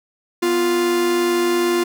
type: tone pair together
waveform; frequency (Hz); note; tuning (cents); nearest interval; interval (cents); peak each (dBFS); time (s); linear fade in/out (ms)
45% pulse; 247 / 349.3; B3 / F4; 0 / 0; tritone; 600; -26 / -16; 0.42-1.84; 10
effects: none